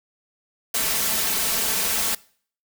white noise with comb filter, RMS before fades -23 dBFS, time 0.74-2.15 s, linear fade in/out 5 ms, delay 4.5 ms, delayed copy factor +0.65, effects noise-tail reverb RT60 0.5 s tail -22 dB re dry

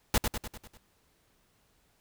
pink noise with echo, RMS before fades -24 dBFS, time 0.14-0.18 s, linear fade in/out 2 ms, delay 99 ms, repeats 6, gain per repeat -5 dB, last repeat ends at 0.774 s, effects pink hiss -69 dBFS RMS until 2 s

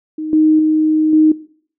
sine tone with level steps, 311.1 Hz, D#4, in tune, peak -20 / -8 / -11 / -7 dBFS, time 0.18-1.32 s, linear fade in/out 5 ms, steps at 0.33 / 0.59 / 1.13 s, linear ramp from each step 2 ms, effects noise-tail reverb RT60 0.5 s tail -18 dB re dry

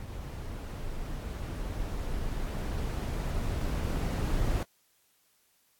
brown noise with level ramp, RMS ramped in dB -39 to -28 dBFS, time 0-4.63 s, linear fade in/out 0 ms, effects white hiss -69 dBFS RMS until 5.79 s + AAC 64 kbps

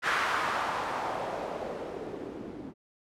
blue noise with low-pass filter sweep, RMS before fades -33 dBFS, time 0.02-2.74 s, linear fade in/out 50 ms, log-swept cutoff 1600 to 270 Hz, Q 1.9, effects none

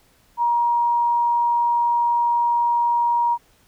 sine tone, 948 Hz, A#5, 29 cents sharp, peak -16 dBFS, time 0.37-3.38 s, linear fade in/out 50 ms, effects pink hiss -58 dBFS RMS until 3.67 s

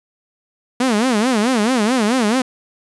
sawtooth tone with vibrato, 233.1 Hz, A#3, in tune, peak -10 dBFS, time 0.8-2.42 s, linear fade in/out 5 ms, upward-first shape sine, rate 4.6 Hz, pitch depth 220 cents each way, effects resampled to 24000 Hz

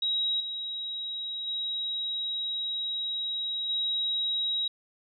sine tone with level steps, 3830 Hz, A#7, 46 cents sharp, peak -25 / -32 / -29 / -26 dBFS, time 0.02-4.68 s, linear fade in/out 5 ms, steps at 0.4 / 1.47 / 3.69 s, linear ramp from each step 5 ms, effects none

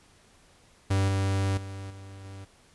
45% pulse tone with level steps, 97.2 Hz, G2, 14 cents flat, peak -22 / -24 / -36 / -42 / -40 dBFS, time 0.9-2.45 s, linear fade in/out 10 ms, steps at 1.08 / 1.57 / 1.9 / 2.24 s, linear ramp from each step 5 ms, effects pink hiss -59 dBFS RMS until 2.74 s + resampled to 24000 Hz

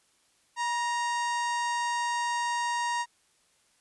harmonic tone with a mistuned harmonic, 932.3 Hz, A#5, in tune, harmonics 1 / 2 / 3 / 4 / 5 / 6 / 7 / 8 / 9 / 10, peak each -28 / -34 / -42 / -44 / -45 / -45 / -45 / -47 / -49 / -52 dBFS, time 0.56-3.06 s, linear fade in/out 50 ms, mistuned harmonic 1, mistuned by +48 cents, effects white hiss -67 dBFS RMS until 3.8 s + resampled to 24000 Hz

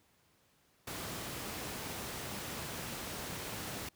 pink noise, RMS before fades -41 dBFS, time 0.87-3.89 s, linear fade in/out 5 ms, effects pink hiss -70 dBFS RMS until 3.95 s + high-pass 80 Hz 12 dB/octave

